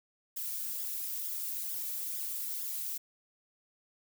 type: noise with flanger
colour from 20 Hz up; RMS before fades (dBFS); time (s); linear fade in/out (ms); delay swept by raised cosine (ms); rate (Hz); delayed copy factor
violet; -37; 0.36-2.98; 10; 0.57 to 3.27; 2.2; +0.8
effects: none